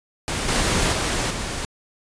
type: noise with level steps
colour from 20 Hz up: pink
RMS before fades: -25 / -20 / -23 / -28 dBFS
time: 0.28-1.65 s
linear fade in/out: 0 ms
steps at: 0.48 / 0.92 / 1.3 s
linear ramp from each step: 10 ms
effects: resampled to 22050 Hz